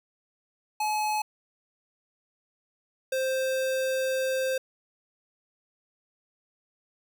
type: tone pair in turn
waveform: square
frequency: 852 / 524.2 Hz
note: G#5 / C5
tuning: +44 / +3 cents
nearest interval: minor sixth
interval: 841 cents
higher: first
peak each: -26 dBFS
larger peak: neither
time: 0.8-1.22 / 3.12-4.58 s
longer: second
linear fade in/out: 5 ms
effects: none